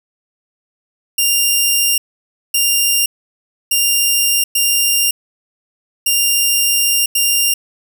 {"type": "tone bursts at uneven times", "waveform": "10% pulse", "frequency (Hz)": 2794, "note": "F7", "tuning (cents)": 0, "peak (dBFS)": -3, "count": 6, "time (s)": [[1.18, 1.98], [2.54, 3.06], [3.71, 4.44], [4.55, 5.11], [6.06, 7.06], [7.15, 7.54]], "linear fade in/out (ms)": 5, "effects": []}